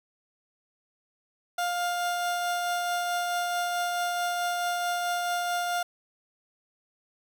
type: tone with tremolo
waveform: 30% pulse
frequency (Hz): 704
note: F5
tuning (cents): +14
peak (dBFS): -23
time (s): 1.58-5.83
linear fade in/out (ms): 5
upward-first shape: triangle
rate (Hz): 4.6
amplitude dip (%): 25
effects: none